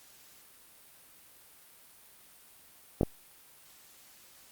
clicks, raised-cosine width 2 ms, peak -12 dBFS, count 2, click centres 3.011 / 3.032 s, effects white hiss -57 dBFS RMS until 4.51 s + Opus 48 kbps

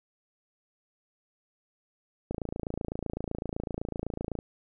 click train, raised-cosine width 2 ms, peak -19 dBFS, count 59, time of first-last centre 2.31-4.389 s, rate 27.9 Hz, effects none

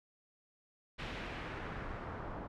pink noise with low-pass filter sweep, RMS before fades -43 dBFS, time 0.98-2.48 s, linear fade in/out 20 ms, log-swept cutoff 3100 to 970 Hz, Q 1.3, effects none

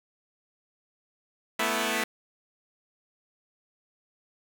5% pulse chord, A suspended second, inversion none, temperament equal, 220 / 246.9 / 329.6 Hz, A3 / B3 / E4, 0 / 0 / 0 cents, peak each -18 / -19 / -20 dBFS, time 1.59-2.04 s, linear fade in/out 5 ms, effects none

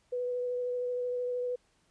sine tone with vibrato, 493.9 Hz, B4, in tune, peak -30 dBFS, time 0.12-1.56 s, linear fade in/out 10 ms, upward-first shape triangle, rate 13 Hz, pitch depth 14 cents each way, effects pink hiss -70 dBFS RMS until 1.9 s + resampled to 22050 Hz

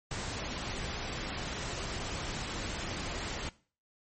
pink noise, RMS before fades -37 dBFS, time 0.11-3.49 s, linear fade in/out 2 ms, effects noise-tail reverb RT60 0.4 s tail -19 dB re dry + MP3 32 kbps

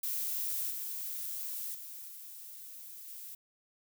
violet noise with level steps, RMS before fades -35 / -39 / -46 / -48 / -46 dBFS, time 0.03-3.35 s, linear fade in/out 5 ms, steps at 0.7 / 1.74 / 2.08 / 3.07 s, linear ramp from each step 10 ms, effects none

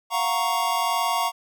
square chord, Gb major seventh, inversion third, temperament equal, 698.5 / 740 / 932.3 / 1108.7 Hz, F5 / Gb5 / Bb5 / Db6, 0 / 0 / 0 / 0 cents, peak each -29 / -31 / -26 / -27 dBFS, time 0.1-1.32 s, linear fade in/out 50 ms, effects none

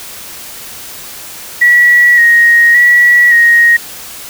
sine tone with vibrato, 1906 Hz, A#6, 38 cents sharp, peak -3 dBFS, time 1.61-3.77 s, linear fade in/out 10 ms, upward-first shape square, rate 0.88 Hz, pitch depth 27 cents each way, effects white hiss -28 dBFS RMS until 4.29 s

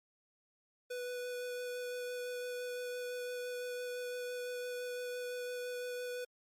square tone with vibrato, 493.9 Hz, B4, in tune, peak -39 dBFS, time 0.9-6.25 s, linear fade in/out 10 ms, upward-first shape sine, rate 5.9 Hz, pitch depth 8 cents each way, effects MP3 64 kbps

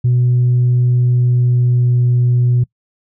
sine tone with pitch glide, 123.47 to 122.69 Hz, B2 to B2, 0 to -11 cents, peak -8 dBFS, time 0.04-2.64 s, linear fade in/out 10 ms, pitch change -11 cents, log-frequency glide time 0.9-2.01 s, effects noise-tail reverb RT60 0.1 s tail -23 dB re dry + tanh soft clip ceiling -7 dBFS

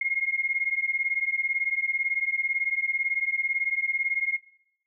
sine beating tone pair, 2138 / 2156 Hz, C7 / C#7, +37 / -49 cents, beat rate 18 Hz, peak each -26 / -28 dBFS, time 0.01-4.37 s, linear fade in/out 5 ms, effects noise-tail reverb RT60 0.7 s tail -17 dB re dry

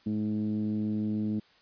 10% pulse tone with low-pass filter, 106.5 Hz, G#2, 44 cents sharp, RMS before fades -30 dBFS, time 0.06-1.4 s, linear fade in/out 10 ms, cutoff 250 Hz, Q 7.7, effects white hiss -61 dBFS RMS until 1.61 s + resampled to 11025 Hz

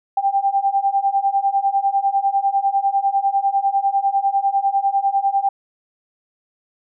sine beating tone pair, 784 / 794 Hz, G5 / G5, 0 / +22 cents, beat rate 10 Hz, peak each -19 / -18 dBFS, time 0.17-5.49 s, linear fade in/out 5 ms, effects none

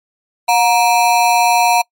square ring-modulated tone, 830.6 Hz, G#5, in tune, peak -7 dBFS, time 0.48-1.82 s, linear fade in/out 10 ms, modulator 110 Hz, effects noise-tail reverb RT60 0.1 s tail -26 dB re dry + MP3 64 kbps

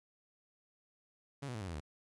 sawtooth tone with pitch steps, 140 / 123.29 / 108.58 / 95.62 / 84.21 / 74.16 Hz, C#3 / B2 / A2 / G2 / E2 / D2, +18 / -3 / -22 / -43 / +37 / +17 cents, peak -36 dBFS, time 1.42-1.804 s, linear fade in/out 10 ms, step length 64 ms, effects resampled to 24000 Hz + 12-bit

